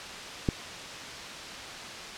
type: click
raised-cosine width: 3 ms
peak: -11 dBFS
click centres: 0.488 s
effects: white hiss -39 dBFS RMS until 2.17 s + low-pass 5000 Hz 12 dB/octave